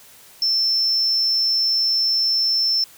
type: tone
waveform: sine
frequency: 5340 Hz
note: E8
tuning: 22 cents sharp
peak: -15 dBFS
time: 0.42-2.84 s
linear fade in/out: 2 ms
effects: tanh soft clip ceiling -13 dBFS + white hiss -47 dBFS RMS until 2.97 s